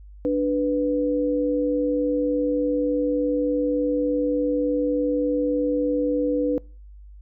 sine tone pair together, 293.7 / 494.3 Hz, D4 / B4, 0 / +1 cents, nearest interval major sixth, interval 901 cents, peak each -22 dBFS, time 0.25-6.58 s, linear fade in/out 0 ms, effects noise-tail reverb RT60 0.4 s tail -25 dB re dry + added 50 Hz sine -41 dBFS peak until 7.21 s

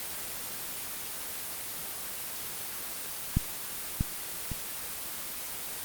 clicks, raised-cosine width 5 ms, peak -11 / -14 / -22 dBFS, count 3, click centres 3.37 / 4.009 / 4.517 s, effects white hiss -37 dBFS RMS until 5.84 s + Opus 24 kbps

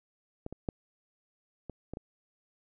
clicks, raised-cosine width 2 ms, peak -24 / -27 / -18 / -26 / -25 / -26 dBFS, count 6, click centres 0.464 / 0.526 / 0.688 / 1.697 / 1.936 / 1.971 s, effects none

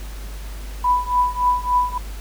sine tone with tremolo, 990 Hz, B5, 4 cents sharp, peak -12 dBFS, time 0.84-1.98 s, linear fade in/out 5 ms, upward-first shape triangle, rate 3.5 Hz, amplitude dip 95%, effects added 50 Hz sine -29 dBFS peak until 2.2 s + pink hiss -41 dBFS RMS until 2.2 s

